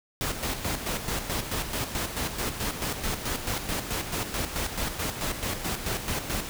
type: noise with tremolo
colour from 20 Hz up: pink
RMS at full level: -29 dBFS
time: 0.21-6.49 s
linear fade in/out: 0 ms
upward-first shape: square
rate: 4.6 Hz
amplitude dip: 55%
effects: none